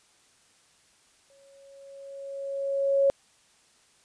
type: tone with exponential growth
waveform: sine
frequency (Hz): 552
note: C#5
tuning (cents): -7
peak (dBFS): -17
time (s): 1.3-3.1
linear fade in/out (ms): 0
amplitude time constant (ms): 390
effects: white hiss -62 dBFS RMS until 4.04 s + resampled to 22050 Hz